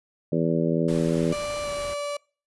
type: harmonic tone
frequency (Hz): 82.41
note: E2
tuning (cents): 0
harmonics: 2 / 3 / 4 / 5 / 6 / 7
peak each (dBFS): -25 / -27 / -28 / -29 / -30 / -30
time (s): 0.32-1.33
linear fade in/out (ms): 5
type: noise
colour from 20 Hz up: pink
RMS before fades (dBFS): -39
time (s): 0.88-1.94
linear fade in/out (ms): 5
type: tone with pitch glide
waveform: 35% pulse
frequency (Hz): 587.3 to 579.2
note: D5 to D5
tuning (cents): 0 to -24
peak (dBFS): -26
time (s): 1.32-2.17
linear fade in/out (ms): 5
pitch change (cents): -24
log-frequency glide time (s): 1.63-1.69
effects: noise-tail reverb RT60 0.4 s tail -25 dB re dry + resampled to 24000 Hz